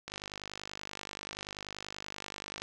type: click train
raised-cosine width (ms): 0.2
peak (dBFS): -22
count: 129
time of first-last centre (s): 0.08-2.62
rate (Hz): 50.4
effects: none